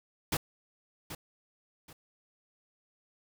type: noise with echo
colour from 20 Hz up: pink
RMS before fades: -30 dBFS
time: 0.32-0.37 s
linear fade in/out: 5 ms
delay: 780 ms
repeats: 2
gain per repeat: -11 dB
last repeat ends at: 1.93 s
effects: none